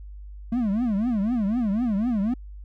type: tone with vibrato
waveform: triangle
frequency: 221.8 Hz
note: A3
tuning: 14 cents sharp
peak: -19 dBFS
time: 0.52-2.34 s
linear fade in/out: 5 ms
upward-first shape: triangle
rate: 4 Hz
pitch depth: 270 cents each way
effects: added 50 Hz sine -37 dBFS peak until 2.64 s